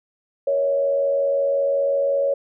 sine tone with frequency modulation, 557 Hz, C#5, 8 cents sharp, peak -17 dBFS, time 0.47-2.34 s, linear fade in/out 5 ms, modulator 85.5 Hz, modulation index 0.49, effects none

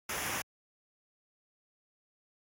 pink noise with comb filter, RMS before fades -36 dBFS, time 0.09-0.42 s, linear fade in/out 5 ms, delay 0.24 ms, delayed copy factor -0.65, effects high-pass 80 Hz 12 dB/octave + AAC 64 kbps

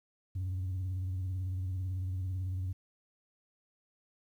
sine tone with vibrato, 92.7 Hz, F#2, 4 cents sharp, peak -30 dBFS, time 0.35-2.73 s, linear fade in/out 10 ms, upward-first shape sine, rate 18 Hz, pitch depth 60 cents each way, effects tanh soft clip ceiling -31 dBFS + 11-bit

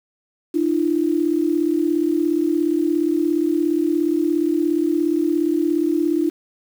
sine tone pair together, 302.8 / 339.9 Hz, D#4 / F4, -47 / -47 cents, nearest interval major second, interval 200 cents, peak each -19 dBFS, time 0.54-6.3 s, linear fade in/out 10 ms, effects 7-bit

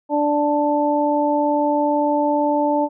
harmonic tone, 293.7 Hz, D4, in tune, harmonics 1 / 2 / 3, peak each -20 / -20 / -20 dBFS, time 0.09-2.89 s, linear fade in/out 50 ms, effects none

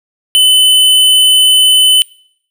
square tone, 3022 Hz, F#7, 36 cents sharp, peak -5 dBFS, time 0.35-2.02 s, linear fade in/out 0 ms, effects noise-tail reverb RT60 0.7 s tail -26 dB re dry

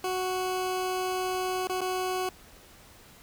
20% pulse tone with dropouts, 370 Hz, F#4, in tune, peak -23 dBFS, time 0.04-2.29 s, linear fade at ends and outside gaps 2 ms, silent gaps 1.672-1.696 / 1.808-1.815 s, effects pink hiss -53 dBFS RMS until 3.22 s

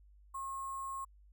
sine tone with sample-and-hold, 1080 Hz, C#6, 45 cents flat, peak -38 dBFS, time 0.34-1.05 s, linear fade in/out 10 ms, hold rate 8820 Hz, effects added 50 Hz sine -58 dBFS peak until 1.32 s

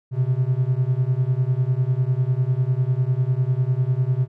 triangle beating tone pair, 123.47 / 133.47 Hz, B2 / C3, 0 / +35 cents, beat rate 10 Hz, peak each -19 dBFS, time 0.11-4.28 s, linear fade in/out 50 ms, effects none

